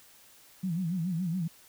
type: tone with vibrato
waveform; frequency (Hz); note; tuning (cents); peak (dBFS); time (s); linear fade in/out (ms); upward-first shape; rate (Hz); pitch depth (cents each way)
sine; 174.61; F3; 0; -28; 0.63-1.48; 10; sine; 7.1; 150
effects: white hiss -57 dBFS RMS until 1.68 s